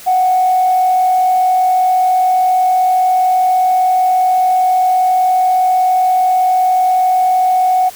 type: tone with frequency modulation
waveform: sine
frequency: 740 Hz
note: F#5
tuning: in tune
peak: -8 dBFS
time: 0.06-7.9 s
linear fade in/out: 20 ms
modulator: 45 Hz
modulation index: 0.28
effects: tanh soft clip ceiling -4 dBFS + white hiss -35 dBFS RMS until 7.95 s